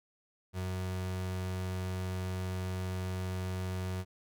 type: tone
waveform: 35% pulse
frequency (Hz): 92.5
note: F#2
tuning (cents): 0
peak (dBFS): -32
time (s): 0.53-4.05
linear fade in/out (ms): 50
effects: none